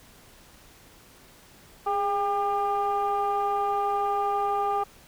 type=tone cluster; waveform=sine; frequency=411.2 / 801 / 1203 Hz; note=G#4 / G5 / D6; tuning=-17 / +37 / +41 cents; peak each=-29 / -24 / -28 dBFS; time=1.86-4.84 s; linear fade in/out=10 ms; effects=tanh soft clip ceiling -18 dBFS + pink hiss -53 dBFS RMS until 5.07 s